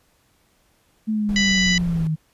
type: linear sweep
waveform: sine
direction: down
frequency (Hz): 220 to 154.1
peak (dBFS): -19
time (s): 1.07-2.16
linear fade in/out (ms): 20
type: noise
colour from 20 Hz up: brown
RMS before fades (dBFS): -32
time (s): 1.29-2.07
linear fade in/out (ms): 0
type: harmonic tone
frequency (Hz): 990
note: B5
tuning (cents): +4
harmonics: 2 / 3 / 4 / 5 / 6 / 7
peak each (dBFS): -20 / -24 / -26 / -28 / -30 / -31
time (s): 1.36-1.78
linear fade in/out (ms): 2
effects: pink hiss -62 dBFS RMS until 2.33 s + resampled to 32000 Hz